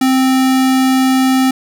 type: tone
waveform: square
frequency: 261.6 Hz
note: C4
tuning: in tune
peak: -10 dBFS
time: 0.01-1.51 s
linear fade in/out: 5 ms
effects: none